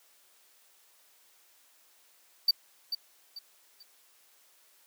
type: tone with echo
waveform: triangle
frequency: 4618 Hz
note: D8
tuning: 30 cents flat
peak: -18 dBFS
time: 2.48-2.51 s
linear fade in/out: 5 ms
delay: 440 ms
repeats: 3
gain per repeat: -10 dB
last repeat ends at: 3.83 s
effects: white hiss -63 dBFS RMS until 4.86 s + high-pass 400 Hz 12 dB/octave